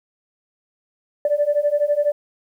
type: beating tone pair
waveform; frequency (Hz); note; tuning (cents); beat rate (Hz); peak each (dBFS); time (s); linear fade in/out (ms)
sine; 579 / 591; D5 / D5; -25 / +11; 12; -19 / -18; 1.25-2.12; 2
effects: tanh soft clip ceiling -9 dBFS + 9-bit

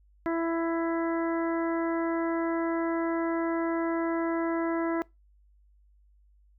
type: harmonic tone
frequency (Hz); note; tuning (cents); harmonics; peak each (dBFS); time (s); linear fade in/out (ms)
332.1; E4; +13; 1 / 2 / 3 / 4 / 5 / 6; -27 / -33 / -37 / -39 / -41 / -43; 0.26-5.02; 0
effects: noise-tail reverb RT60 0.2 s tail -23 dB re dry + added 50 Hz sine -58 dBFS peak until 6.58 s

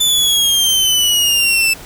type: exponential sweep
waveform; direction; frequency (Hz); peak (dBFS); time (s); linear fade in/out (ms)
sawtooth; down; 3520 to 2636; -8; 0-1.74; 10
effects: pink hiss -35 dBFS RMS until 1.85 s

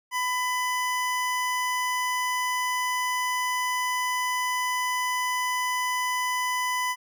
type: tone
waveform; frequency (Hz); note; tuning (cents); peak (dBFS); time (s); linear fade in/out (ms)
25% pulse; 1000; B5; +21; -21; 0.11-6.96; 50
effects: none

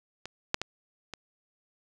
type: clicks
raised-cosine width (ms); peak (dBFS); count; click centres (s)
0.2; -21 / -7 / -14 / -21; 4; 0.256 / 0.544 / 0.616 / 1.137
effects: none

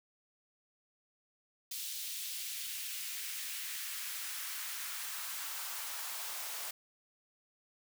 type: noise with high-pass filter sweep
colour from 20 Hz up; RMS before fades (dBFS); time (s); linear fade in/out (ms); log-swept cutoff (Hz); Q
white; -41; 1.71-6.71; 5; 3500 to 710; 1.3
effects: none

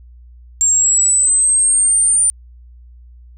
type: linear sweep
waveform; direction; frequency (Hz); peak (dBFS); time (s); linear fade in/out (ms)
sine; up; 7400 to 9160; -10; 0.61-2.3; 0
effects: added 60 Hz sine -38 dBFS peak until 3.37 s

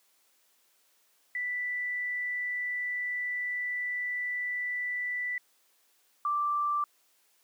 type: tone pair in turn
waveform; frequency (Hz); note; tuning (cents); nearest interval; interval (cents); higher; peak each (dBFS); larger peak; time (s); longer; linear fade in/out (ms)
sine; 1975.5 / 1174.6; B6 / D6; 0 / 0; major sixth; 900; first; -30 / -26; second; 1.35-5.38 / 6.25-6.84; first; 2
effects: white hiss -68 dBFS RMS until 7.43 s + high-pass 300 Hz 12 dB/octave

